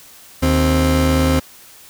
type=tone pair together; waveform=30% pulse; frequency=77.78 / 262.3 Hz; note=D#2 / C4; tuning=0 / +4 cents; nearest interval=octave + major sixth; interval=2104 cents; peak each=-13 dBFS; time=0.42-1.4 s; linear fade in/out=10 ms; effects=white hiss -43 dBFS RMS until 1.89 s